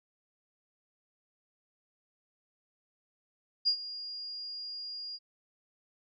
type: tone with ADSR envelope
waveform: sine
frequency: 4837 Hz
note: D#8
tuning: 50 cents flat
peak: -22 dBFS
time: 3.65-5.19 s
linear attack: 26 ms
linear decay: 84 ms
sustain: -16 dB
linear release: 41 ms
effects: none